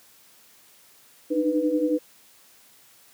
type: tone cluster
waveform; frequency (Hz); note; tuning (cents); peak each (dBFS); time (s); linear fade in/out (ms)
sine; 298.5 / 309.5 / 495.2; D4 / D#4 / B4; +28 / -9 / +5; -26 / -24 / -25; 1.3-1.99; 20
effects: white hiss -55 dBFS RMS until 3.13 s + high-pass 100 Hz 12 dB/octave